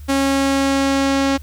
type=tone with low-pass filter sweep; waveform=sawtooth; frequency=273.5 Hz; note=C#4; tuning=23 cents flat; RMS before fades=-17 dBFS; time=0.08-1.38 s; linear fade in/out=20 ms; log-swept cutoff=11000 to 6200 Hz; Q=0.91; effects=added 74 Hz sine -32 dBFS peak until 1.42 s + white hiss -51 dBFS RMS until 1.42 s